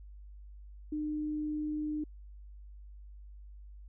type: tone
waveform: sine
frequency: 303 Hz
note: D#4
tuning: 46 cents flat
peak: -32 dBFS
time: 0.92-2.04 s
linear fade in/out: 5 ms
effects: added 50 Hz sine -47 dBFS peak until 3.88 s